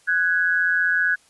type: tone pair together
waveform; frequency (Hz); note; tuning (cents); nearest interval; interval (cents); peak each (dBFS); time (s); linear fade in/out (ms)
sine; 1486 / 1661.2; F#6 / G#6; +7 / 0; major second; 193; -20; 0.07-1.16; 20
effects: white hiss -57 dBFS RMS until 1.29 s + resampled to 24000 Hz